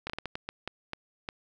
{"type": "slowing click train", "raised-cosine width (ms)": 0.3, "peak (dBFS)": -18, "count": 10, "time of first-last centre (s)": [0.07, 1.289], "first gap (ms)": 27, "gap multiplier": 1.38, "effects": []}